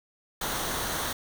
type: noise with comb filter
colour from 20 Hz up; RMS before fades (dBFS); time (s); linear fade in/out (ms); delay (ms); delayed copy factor
pink; -31; 0.41-1.13; 5; 0.4; -0.5
effects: none